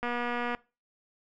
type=click train; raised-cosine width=0.5 ms; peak=-18 dBFS; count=126; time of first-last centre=0.03-0.549 s; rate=241 Hz; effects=noise-tail reverb RT60 0.3 s tail -22 dB re dry